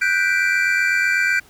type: chord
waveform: triangle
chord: G major seventh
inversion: third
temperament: equal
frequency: 1480 / 1568 / 1975.5 / 2349 Hz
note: F#6 / G6 / B6 / D7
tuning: 0 / 0 / 0 / 0 cents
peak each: -20 / -18 / -24 / -19 dBFS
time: 0.01-1.4 s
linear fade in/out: 10 ms
effects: pink hiss -50 dBFS RMS until 1.49 s